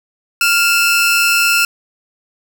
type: tone pair together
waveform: sawtooth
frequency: 1396.9 / 2630 Hz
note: F6 / E7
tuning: 0 / -5 cents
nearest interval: major seventh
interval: 1095 cents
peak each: -10 dBFS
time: 0.41-1.65 s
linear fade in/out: 2 ms
effects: none